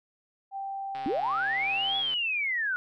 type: tone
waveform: sine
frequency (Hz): 784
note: G5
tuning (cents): 0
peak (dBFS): -32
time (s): 0.51-2.03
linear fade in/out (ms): 50
type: click train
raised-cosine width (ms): 0.3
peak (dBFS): -28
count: 165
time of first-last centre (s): 0.95-2.138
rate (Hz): 138
type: linear two-way sweep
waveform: sine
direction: up then down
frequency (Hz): 240.9 to 3401 to 1427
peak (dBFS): -26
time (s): 1.06-2.76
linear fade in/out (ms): 0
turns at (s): 1.97
effects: none